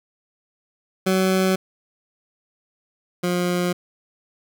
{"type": "tone pair in turn", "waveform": "20% pulse", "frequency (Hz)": [188.2, 177.64], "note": ["F#3", "F3"], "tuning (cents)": [30, 30], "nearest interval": "minor second", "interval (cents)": 100, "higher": "first", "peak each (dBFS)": [-12, -15], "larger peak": "first", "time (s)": [[1.06, 1.56], [3.23, 3.73]], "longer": "neither", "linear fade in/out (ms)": 10, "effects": []}